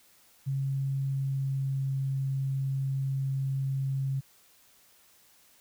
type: tone with pitch glide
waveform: sine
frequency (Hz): 136.2 to 135.26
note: C#3 to C#3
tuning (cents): -30 to -42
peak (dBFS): -27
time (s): 0.46-4.21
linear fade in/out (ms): 20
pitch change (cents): -12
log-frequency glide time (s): 1.03-1.91
effects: white hiss -61 dBFS RMS until 5.6 s